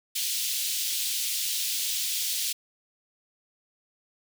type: high-pass noise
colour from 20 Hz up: pink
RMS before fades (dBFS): -29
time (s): 0.15-2.53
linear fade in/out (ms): 10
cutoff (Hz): 3100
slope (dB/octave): 24
effects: none